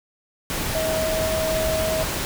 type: tone in noise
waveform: sine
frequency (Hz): 637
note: D#5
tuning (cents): +41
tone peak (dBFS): -22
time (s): 0.75-2.03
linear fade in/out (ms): 0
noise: pink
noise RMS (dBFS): -26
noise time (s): 0.5-2.25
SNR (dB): +1
effects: none